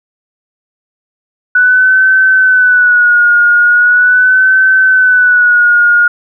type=tone with vibrato; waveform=sine; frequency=1480 Hz; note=F#6; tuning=in tune; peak=-4 dBFS; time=1.55-6.08 s; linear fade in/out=5 ms; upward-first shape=sine; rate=0.4 Hz; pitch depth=60 cents each way; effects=none

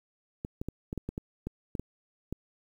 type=clicks; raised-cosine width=3 ms; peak=-21 dBFS; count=11; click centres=0.449 / 0.615 / 0.686 / 0.929 / 0.977 / 1.09 / 1.179 / 1.47 / 1.752 / 1.796 / 2.326 s; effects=9-bit

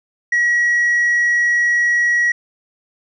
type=tone with tanh clipping; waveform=sine; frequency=1915 Hz; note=A#6; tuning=46 cents sharp; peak=-13 dBFS; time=0.32-2.32 s; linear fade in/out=5 ms; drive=1 dB; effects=none

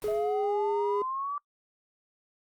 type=noise with exponential decay; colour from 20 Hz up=pink; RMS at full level=-42 dBFS; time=0.02-0.53 s; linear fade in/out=0 ms; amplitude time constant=110 ms
type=tone with pitch glide; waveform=triangle; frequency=420.5 to 409.2 Hz; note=G#4 to G#4; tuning=+22 to -26 cents; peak=-25 dBFS; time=0.04-1.02 s; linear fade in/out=2 ms; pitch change=-48 cents; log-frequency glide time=0.3-0.55 s
type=linear sweep; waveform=sine; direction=up; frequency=642 to 1166 Hz; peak=-30 dBFS; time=0.08-1.38 s; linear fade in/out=2 ms
effects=noise-tail reverb RT60 0.1 s tail -26 dB re dry + Opus 32 kbps

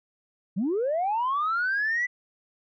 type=linear sweep; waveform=sine; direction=up; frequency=165.9 to 2000 Hz; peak=-22 dBFS; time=0.56-2.07 s; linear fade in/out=20 ms; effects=tanh soft clip ceiling -20 dBFS

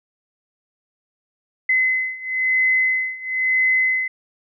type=beating tone pair; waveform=sine; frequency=2038 / 2039 Hz; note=C7 / C7; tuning=-46 / -45 cents; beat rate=1 Hz; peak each=-21 / -19 dBFS; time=1.69-4.08 s; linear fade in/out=5 ms; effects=none

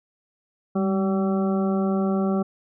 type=harmonic tone with a mistuned harmonic; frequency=191.3 Hz; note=G3; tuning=42 cents flat; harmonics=1 / 2 / 3 / 4 / 6 / 7; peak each=-21 / -27 / -31 / -33 / -37 / -38 dBFS; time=0.75-2.43 s; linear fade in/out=10 ms; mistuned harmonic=1; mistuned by=+46 cents; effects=none

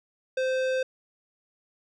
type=tone with tanh clipping; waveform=sine; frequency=519 Hz; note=C5; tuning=14 cents flat; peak=-26 dBFS; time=0.37-0.83 s; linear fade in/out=5 ms; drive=17 dB; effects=none

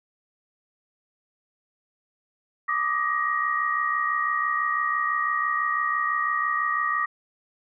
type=tone cluster; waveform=sine; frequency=1170 / 1236 / 1887 Hz; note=D6 / D#6 / A#6; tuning=-7 / -12 / +21 cents; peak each=-26 / -28 / -26 dBFS; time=2.68-7.06 s; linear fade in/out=10 ms; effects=none

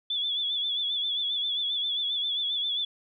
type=tone with vibrato; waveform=sine; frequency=3440 Hz; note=A7; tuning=40 cents flat; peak=-26 dBFS; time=0.1-2.85 s; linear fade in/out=5 ms; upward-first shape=sine; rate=7.5 Hz; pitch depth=59 cents each way; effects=none

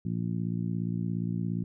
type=harmonic tone; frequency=57.2 Hz; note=A#1; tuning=32 cents flat; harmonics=2 / 3 / 4 / 5 / 6; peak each=-33 / -31 / -36 / -42 / -45 dBFS; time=0.05-1.64 s; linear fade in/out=5 ms; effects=none

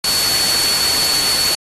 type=tone in noise; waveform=sine; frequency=4435 Hz; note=C#8; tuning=in tune; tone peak=-17 dBFS; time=0.04-1.55 s; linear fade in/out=2 ms; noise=white; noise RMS=-18 dBFS; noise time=0.04-1.55 s; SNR=-2 dB; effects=AAC 32 kbps

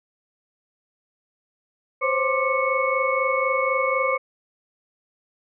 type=tone cluster; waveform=sine; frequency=517 / 541 / 1068 / 1182 / 2207 Hz; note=C5 / C#5 / C6 / D6 / C#7; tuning=-21 / -42 / +35 / +11 / -8 cents; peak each=-25 / -26 / -28 / -26 / -25 dBFS; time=2.01-4.18 s; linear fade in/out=20 ms; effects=none

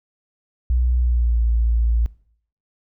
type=tone with pitch glide; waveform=sine; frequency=61.4 to 57.29 Hz; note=B1 to A#1; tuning=-9 to -29 cents; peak=-15 dBFS; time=0.7-2.06 s; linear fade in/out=0 ms; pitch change=-120 cents; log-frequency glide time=0.99-1.41 s; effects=noise-tail reverb RT60 0.6 s tail -21 dB re dry

